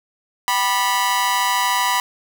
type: tone with amplitude modulation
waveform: sawtooth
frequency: 983 Hz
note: B5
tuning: 8 cents flat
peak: -9 dBFS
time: 0.48-2 s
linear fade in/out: 0 ms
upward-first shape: sine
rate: 213 Hz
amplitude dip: 85%
effects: 8-bit